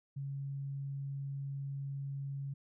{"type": "tone", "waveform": "sine", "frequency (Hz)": 138.59, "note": "C#3", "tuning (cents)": 0, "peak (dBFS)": -37, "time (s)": [0.16, 2.54], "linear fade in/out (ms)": 10, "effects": []}